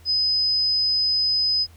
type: tone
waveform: sine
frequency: 5030 Hz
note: D#8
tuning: 18 cents sharp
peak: -18 dBFS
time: 0.05-1.67 s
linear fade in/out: 50 ms
effects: added 83 Hz sine -46 dBFS peak until 1.76 s + pink hiss -55 dBFS RMS until 1.76 s